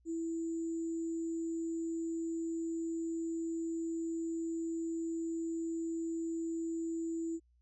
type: tone with sample-and-hold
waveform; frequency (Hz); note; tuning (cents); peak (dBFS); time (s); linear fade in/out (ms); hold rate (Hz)
sine; 329.6; E4; 0; -34; 0.05-7.4; 50; 7350
effects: added 60 Hz sine -66 dBFS peak until 7.61 s + resampled to 22050 Hz